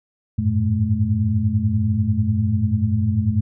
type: tone cluster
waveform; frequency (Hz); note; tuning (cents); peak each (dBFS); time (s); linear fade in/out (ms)
sine; 92.2 / 103.2 / 112.5 / 215; F#2 / G#2 / A2 / A3; -6 / -10 / +39 / -40; -22; 0.38-3.41; 10
effects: none